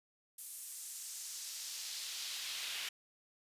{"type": "noise with high-pass filter sweep", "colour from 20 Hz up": "brown", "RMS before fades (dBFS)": -44, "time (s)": [0.38, 2.89], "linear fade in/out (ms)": 5, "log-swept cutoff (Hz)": [10000, 2800], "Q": 1.4, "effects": ["resampled to 32000 Hz"]}